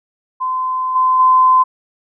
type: tone with level steps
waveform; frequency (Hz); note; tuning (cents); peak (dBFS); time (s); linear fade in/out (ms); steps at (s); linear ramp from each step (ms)
sine; 1028; C6; -31; -16 / -10 / -7; 0.4-1.64; 20; 0.95 / 1.19; 10
effects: none